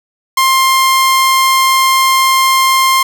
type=tone; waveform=sawtooth; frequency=1057 Hz; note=C6; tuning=17 cents sharp; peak=-4 dBFS; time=0.37-3.03 s; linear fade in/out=5 ms; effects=none